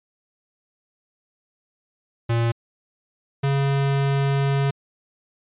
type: tone pair in turn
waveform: square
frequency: 116.54 / 138.59 Hz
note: A#2 / C#3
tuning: 0 / 0 cents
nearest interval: minor third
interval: 300 cents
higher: second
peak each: -19 dBFS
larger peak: neither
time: 2.29-2.52 / 3.43-4.71 s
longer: second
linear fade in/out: 10 ms
effects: resampled to 8000 Hz